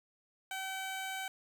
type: tone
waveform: 15% pulse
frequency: 765 Hz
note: G5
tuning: 42 cents flat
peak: -31 dBFS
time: 0.51-1.28 s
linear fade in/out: 2 ms
effects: 12-bit